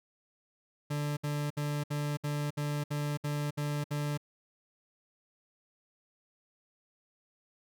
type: tone bursts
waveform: 40% pulse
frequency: 146.83 Hz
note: D3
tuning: in tune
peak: -30 dBFS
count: 10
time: 0.9-4.176 s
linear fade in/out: 10 ms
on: 270 ms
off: 64 ms
effects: none